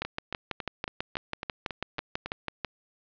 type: two click trains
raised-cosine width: 0.3 ms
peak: -18 / -14 dBFS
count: 9 / 17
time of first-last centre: 0.05-2.26 / 0.02-2.647 s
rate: 3.62 / 6.09 Hz
effects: resampled to 11025 Hz + 7-bit